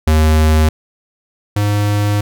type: tone pair in turn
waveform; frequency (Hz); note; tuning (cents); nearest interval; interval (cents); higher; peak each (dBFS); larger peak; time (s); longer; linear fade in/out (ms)
square; 78 / 103.25; D#2 / G#2; +5 / -10; perfect fourth; 485; second; -9 / -13; first; 0.07-0.69 / 1.56-2.21; second; 5
effects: none